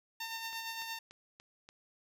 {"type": "tone with tremolo", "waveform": "10% pulse", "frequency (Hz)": 907, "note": "A#5", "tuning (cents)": -48, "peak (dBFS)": -29, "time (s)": [0.2, 0.99], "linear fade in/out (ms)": 5, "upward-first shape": "sine", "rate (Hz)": 8.7, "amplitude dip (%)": 40}
{"type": "click train", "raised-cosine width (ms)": 0.2, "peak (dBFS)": -35, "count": 5, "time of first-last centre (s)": [0.53, 1.689], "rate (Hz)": 3.45}
{"effects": []}